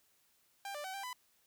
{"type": "tone with pitch steps", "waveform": "sawtooth", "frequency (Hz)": [794, 590, 759, 788, 1000], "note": ["G5", "D5", "F#5", "G5", "B5"], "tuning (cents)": [22, 8, 44, 9, 21], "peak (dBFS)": -37, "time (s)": [0.65, 1.13], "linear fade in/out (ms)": 2, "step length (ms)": 96, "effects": ["white hiss -72 dBFS RMS until 1.46 s"]}